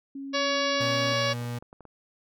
sine tone with pitch glide, 274.7 to 272.3 Hz, C#4 to C#4, -16 to -31 cents, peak -34 dBFS, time 0.15-1.13 s, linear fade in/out 5 ms, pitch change -15 cents, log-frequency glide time 0.28-0.6 s
harmonic tone, 563 Hz, C#5, 27 cents sharp, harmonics 1 / 2 / 3 / 4 / 5 / 6 / 7 / 8 / 9 / 10, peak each -28 / -31 / -33 / -34 / -35 / -36 / -36 / -37 / -38 / -38 dBFS, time 0.33-1.34 s, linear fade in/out 20 ms
35% pulse tone, 120.1 Hz, B2, 48 cents flat, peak -29 dBFS, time 0.8-1.59 s, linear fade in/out 10 ms
clicks, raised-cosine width 1 ms, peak -33 dBFS, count 8, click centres 1.074 / 1.14 / 1.417 / 1.449 / 1.625 / 1.729 / 1.807 / 1.853 s
effects none

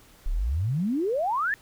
sine exponential sweep, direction up, 30.38 to 1831 Hz, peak -23 dBFS, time 0.26-1.54 s, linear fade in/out 0 ms, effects pink hiss -55 dBFS RMS until 1.61 s

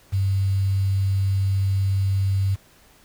sine tone with quantisation, 97.1 Hz, G2, 16 cents flat, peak -18 dBFS, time 0.12-2.56 s, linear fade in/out 20 ms, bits 7, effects pink hiss -54 dBFS RMS until 3.04 s

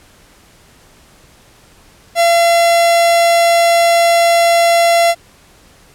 45% pulse tone, 681 Hz, F5, 44 cents flat, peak -8 dBFS, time 2.15-5.15 s, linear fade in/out 50 ms, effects pink hiss -46 dBFS RMS until 5.94 s + low-pass 12000 Hz 12 dB/octave

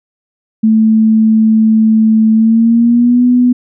sine tone with pitch glide, 220 to 246.9 Hz, A3 to B3, 0 to 0 cents, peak -5 dBFS, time 0.63-3.53 s, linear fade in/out 10 ms, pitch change +200 cents, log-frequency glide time 2.33-3.24 s, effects none

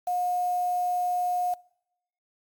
sine tone with quantisation, 718 Hz, F5, 48 cents sharp, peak -24 dBFS, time 0.07-1.54 s, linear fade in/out 5 ms, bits 7, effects noise-tail reverb RT60 0.8 s tail -25 dB re dry + MP3 96 kbps

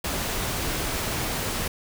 pink noise, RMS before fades -28 dBFS, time 0.04-1.68 s, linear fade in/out 5 ms, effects none

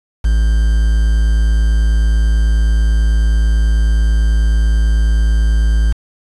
triangle tone with quantisation, 54.6 Hz, A1, 13 cents flat, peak -7 dBFS, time 0.24-5.93 s, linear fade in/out 10 ms, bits 5, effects resampled to 24000 Hz

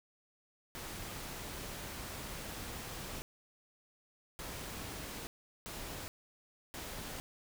pink noise bursts at uneven times, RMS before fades -44 dBFS, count 4, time 0.75-3.22 / 4.39-5.27 / 5.66-6.08 / 6.74-7.2 s, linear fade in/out 0 ms, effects none

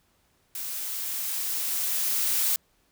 blue noise with level ramp, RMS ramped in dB -34 to -24 dBFS, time 0.55-2.56 s, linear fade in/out 2 ms, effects pink hiss -67 dBFS RMS until 2.91 s

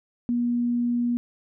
sine tone, 240.2 Hz, B3, 48 cents flat, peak -21 dBFS, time 0.29-1.17 s, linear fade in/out 0 ms, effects none

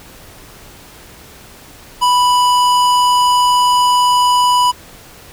sine tone with hard clipping, 987.8 Hz, B5, in tune, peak -11 dBFS, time 2.01-4.72 s, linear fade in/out 20 ms, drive 16 dB, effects pink hiss -39 dBFS RMS until 5.32 s

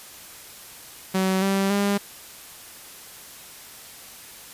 sawtooth tone with pitch steps, 189 / 195.1 / 201.4 Hz, F#3 / G3 / G3, +37 / -8 / +47 cents, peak -16 dBFS, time 1.14-1.98 s, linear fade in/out 10 ms, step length 280 ms, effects white hiss -43 dBFS RMS until 4.53 s + resampled to 32000 Hz

